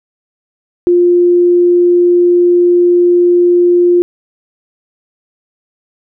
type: tone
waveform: sine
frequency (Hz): 351.7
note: F4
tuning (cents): +12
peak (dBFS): -5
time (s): 0.87-4.02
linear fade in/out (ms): 0
effects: none